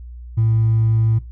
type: tone with hard clipping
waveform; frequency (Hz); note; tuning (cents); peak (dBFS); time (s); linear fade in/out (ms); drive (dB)
triangle; 111.7; A2; +27; -13; 0.37-1.19; 10; 2
effects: noise-tail reverb RT60 0.2 s tail -17 dB re dry + added 60 Hz sine -32 dBFS peak until 1.31 s